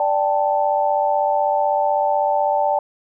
sine chord, D suspended fourth, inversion none, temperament equal, 587.3 / 784 / 880 Hz, D5 / G5 / A5, 0 / 0 / 0 cents, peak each -20 dBFS, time 0-2.79 s, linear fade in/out 2 ms, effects none

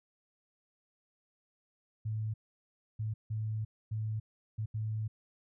sine tone bursts at uneven times, 108.9 Hz, A2, 17 cents flat, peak -32 dBFS, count 6, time 2.05-2.34 / 2.99-3.14 / 3.3-3.65 / 3.91-4.2 / 4.58-4.66 / 4.74-5.08 s, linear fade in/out 10 ms, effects none

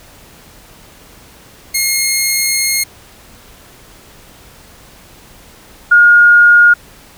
10% pulse / sine tone pair in turn, 2146 / 1427.7 Hz, C7 / F6, +43 / +38 cents, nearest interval perfect fifth, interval 705 cents, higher first, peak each -3 dBFS, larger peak neither, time 1.74-2.84 / 5.91-6.74 s, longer first, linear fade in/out 10 ms, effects pink hiss -41 dBFS RMS until 7.17 s

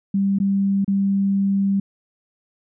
sine tone with dropouts, 196.9 Hz, G3, 8 cents sharp, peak -16 dBFS, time 0.14-1.8 s, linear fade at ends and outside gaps 5 ms, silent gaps 0.387-0.4 / 0.846-0.878 s, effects none

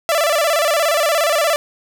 sawtooth tone with vibrato, 626 Hz, D#5, 10 cents sharp, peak -10 dBFS, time 0.09-1.56 s, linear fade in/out 0 ms, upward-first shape square, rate 17 Hz, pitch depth 110 cents each way, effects none

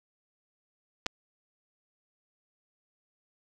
clicks, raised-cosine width 0.2 ms, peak -16 / -11 dBFS, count 2, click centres 1.061 / 1.065 s, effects none

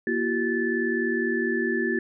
sine tone cluster, 237.6 / 342 / 381.8 / 1745 Hz, A#3 / F4 / G4 / A6, +33 / -36 / -46 / -15 cents, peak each -28 dBFS, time 0.07-1.99 s, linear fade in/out 2 ms, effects none

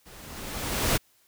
pink noise with level ramp, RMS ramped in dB -49 to -22 dBFS, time 0.05-0.98 s, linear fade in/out 20 ms, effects white hiss -64 dBFS RMS until 1.27 s

